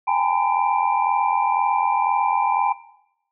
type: tone cluster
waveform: sine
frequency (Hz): 797 / 839 / 923 / 1011 / 2364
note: G5 / G#5 / A#5 / B5 / D7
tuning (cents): +28 / +17 / -17 / +40 / +11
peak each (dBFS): -23 / -23 / -24 / -23 / -31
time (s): 0.07-2.73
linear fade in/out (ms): 10
effects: noise-tail reverb RT60 0.8 s tail -18 dB re dry